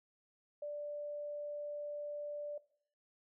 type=tone; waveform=sine; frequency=587.3 Hz; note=D5; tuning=in tune; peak=-39 dBFS; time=0.62-2.58 s; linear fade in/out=5 ms; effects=noise-tail reverb RT60 0.6 s tail -19 dB re dry